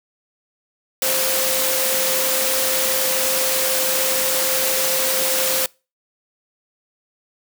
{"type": "tone in noise", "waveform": "sine", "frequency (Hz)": 523.3, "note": "C5", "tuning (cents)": 0, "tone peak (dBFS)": -25, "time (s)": [1.02, 5.66], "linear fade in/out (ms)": 2, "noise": "white", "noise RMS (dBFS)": -20, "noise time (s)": [1.02, 5.66], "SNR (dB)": -8, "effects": ["noise-tail reverb RT60 0.3 s tail -25 dB re dry", "high-pass 200 Hz 12 dB/octave"]}